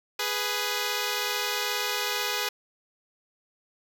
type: tone pair together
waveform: 5% pulse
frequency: 415.3 / 493.9 Hz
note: G#4 / B4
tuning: 0 / 0 cents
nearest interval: minor third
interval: 300 cents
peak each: -18 dBFS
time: 0.19-2.49 s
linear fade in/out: 5 ms
effects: none